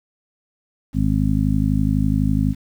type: harmonic tone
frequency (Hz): 52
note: G#1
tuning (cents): +3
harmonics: 1 / 2 / 3 / 4 / 5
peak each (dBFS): -22 / -22 / -22 / -22 / -22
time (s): 0.93-2.55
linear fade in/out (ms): 50
effects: 8-bit